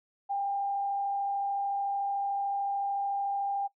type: tone with frequency modulation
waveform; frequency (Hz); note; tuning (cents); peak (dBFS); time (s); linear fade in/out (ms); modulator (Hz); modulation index
sine; 798; G5; +31; -28; 0.29-3.68; 20; 33.6; 0.3
effects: noise-tail reverb RT60 0.1 s tail -20 dB re dry